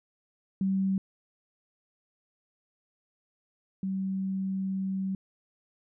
sine tone pair in turn, 192.3 / 191.49 Hz, G3 / G3, -33 / -40 cents, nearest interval unison, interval 7 cents, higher first, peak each -24 / -28 dBFS, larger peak first, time 0.61-0.98 / 3.83-5.15 s, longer second, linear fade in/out 2 ms, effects none

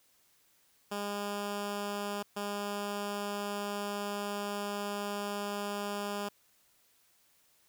10% pulse tone bursts at uneven times, 203.8 Hz, G#3, 32 cents flat, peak -26 dBFS, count 2, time 0.91-2.23 / 2.36-6.29 s, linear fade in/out 10 ms, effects white hiss -68 dBFS RMS until 7.68 s

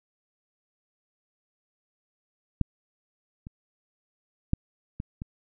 clicks, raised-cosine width 5 ms, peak -10 / -27 / -10 / -20 / -22 dBFS, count 5, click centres 2.613 / 3.469 / 4.534 / 5.001 / 5.219 s, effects none

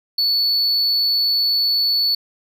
triangle tone, 4444 Hz, C#8, 4 cents sharp, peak -14 dBFS, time 0.18-2.15 s, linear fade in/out 5 ms, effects none

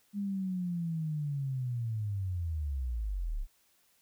sine linear sweep, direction down, 205.3 to 30.86 Hz, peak -31 dBFS, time 0.13-3.47 s, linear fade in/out 50 ms, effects white hiss -69 dBFS RMS until 4.01 s

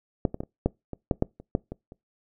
clicks, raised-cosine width 2 ms, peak -8 / -19 / -17 / -26 / -8 / -21 / -8 / -8 / -29 / -9 / -21 / -30 dBFS, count 12, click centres 0.252 / 0.344 / 0.405 / 0.435 / 0.66 / 0.933 / 1.112 / 1.224 / 1.4 / 1.551 / 1.72 / 1.921 s, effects noise-tail reverb RT60 0.2 s tail -24 dB re dry

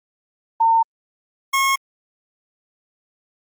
sine / 25% pulse tone pair in turn, 908 / 1086.5 Hz, A#5 / C#6, -46 / -35 cents, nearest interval minor third, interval 311 cents, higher second, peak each -12 dBFS, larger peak neither, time 0.6-0.83 / 1.53-1.76 s, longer neither, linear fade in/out 10 ms, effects Opus 24 kbps

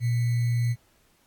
sine tone with sample-and-hold, 119.2 Hz, A#2, 39 cents sharp, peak -21 dBFS, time 0-0.76 s, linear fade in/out 50 ms, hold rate 2100 Hz, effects pink hiss -64 dBFS RMS until 1.26 s + AAC 64 kbps

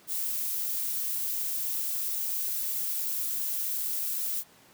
violet noise, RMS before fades -31 dBFS, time 0.07-4.44 s, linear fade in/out 50 ms, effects pink hiss -57 dBFS RMS until 4.73 s + high-pass 150 Hz 12 dB/octave

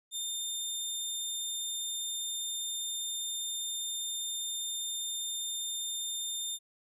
20% pulse tone, 3615 Hz, A7, 46 cents sharp, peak -28 dBFS, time 0.11-6.59 s, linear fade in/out 50 ms, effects none

